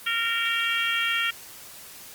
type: harmonic tone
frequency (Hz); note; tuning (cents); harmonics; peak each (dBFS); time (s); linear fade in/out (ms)
461.4; A#4; -18; 3 / 4 / 5 / 6 / 7; -29 / -29 / -29 / -29 / -29; 0.06-1.31; 10
effects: white hiss -44 dBFS RMS until 2.14 s + Opus 32 kbps